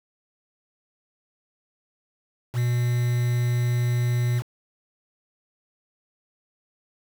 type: tone with quantisation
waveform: triangle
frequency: 121.3 Hz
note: B2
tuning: 31 cents flat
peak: -18 dBFS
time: 2.53-4.43 s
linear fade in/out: 50 ms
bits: 6
effects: none